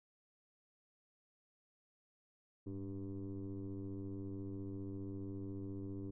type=tone with frequency modulation; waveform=sine; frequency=198.3 Hz; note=G3; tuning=20 cents sharp; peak=-40 dBFS; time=2.66-6.11 s; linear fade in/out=10 ms; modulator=95.5 Hz; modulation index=1.8; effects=tanh soft clip ceiling -38 dBFS